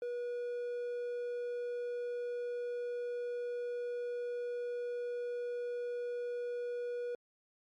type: tone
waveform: triangle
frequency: 484.2 Hz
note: B4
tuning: 34 cents flat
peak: -34 dBFS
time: 0.02-7.15 s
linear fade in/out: 2 ms
effects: Opus 48 kbps